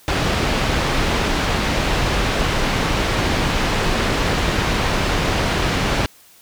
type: low-pass noise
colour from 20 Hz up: pink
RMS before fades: -19 dBFS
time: 0.08-6.06 s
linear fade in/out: 0 ms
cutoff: 4200 Hz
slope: 12 dB/octave
effects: white hiss -49 dBFS RMS until 6.41 s